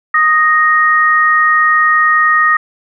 sine tone pair together, 1244.5 / 1864.7 Hz, D#6 / A#6, 0 / 0 cents, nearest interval perfect fifth, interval 700 cents, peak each -10 dBFS, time 0.14-2.57 s, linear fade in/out 5 ms, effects none

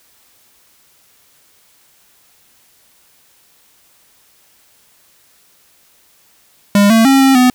square tone with pitch steps, 202.5 / 225.1 / 270.4 / 268.3 / 251.2 Hz, G#3 / A3 / C#4 / C4 / B3, -43 / +40 / -43 / +44 / +30 cents, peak -7 dBFS, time 6.75-7.5 s, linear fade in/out 2 ms, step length 150 ms, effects white hiss -52 dBFS RMS until 7.54 s

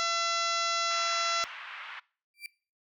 harmonic tone, 675 Hz, E5, 41 cents sharp, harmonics 1 / 2 / 3 / 4 / 5 / 6 / 7 / 8 / 9 / 10, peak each -38 / -30 / -36 / -39 / -39 / -36 / -41 / -39 / -40 / -44 dBFS, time 0-1.44 s, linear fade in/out 0 ms
pink band-pass noise, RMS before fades -43 dBFS, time 0.9-2 s, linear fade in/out 10 ms, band 1100 to 2900 Hz, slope 24 dB/octave
35% pulse tone with exponential growth, 2349 Hz, D7, in tune, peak -32 dBFS, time 2.34-2.46 s, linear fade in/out 1 ms, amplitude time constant 24 ms
effects noise-tail reverb RT60 0.4 s tail -22 dB re dry

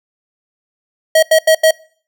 square tone bursts, 637 Hz, D#5, 41 cents sharp, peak -7 dBFS, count 4, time 1.15-1.71 s, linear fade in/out 5 ms, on 77 ms, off 84 ms, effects noise-tail reverb RT60 0.5 s tail -24 dB re dry

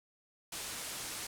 white low-pass noise, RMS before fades -42 dBFS, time 0.52-1.27 s, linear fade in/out 5 ms, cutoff 11000 Hz, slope 24 dB/octave, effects none

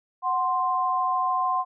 sine tone pair together, 740 / 1046.5 Hz, F#5 / C6, 0 / 0 cents, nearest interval tritone, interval 600 cents, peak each -26 / -23 dBFS, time 0.22-1.65 s, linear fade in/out 50 ms, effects none

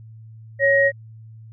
sine tone pair together, 554.4 / 1885.4 Hz, C#5 / A#6, 0 / +19 cents, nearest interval octave + major sixth, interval 2119 cents, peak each -16 dBFS, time 0.59-0.92 s, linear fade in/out 50 ms, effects added 111 Hz sine -39 dBFS peak until 1.52 s

